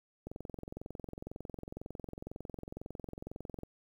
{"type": "click train", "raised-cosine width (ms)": 2, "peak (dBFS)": -29, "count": 75, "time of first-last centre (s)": [0.27, 3.634], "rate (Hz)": 22, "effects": ["10-bit"]}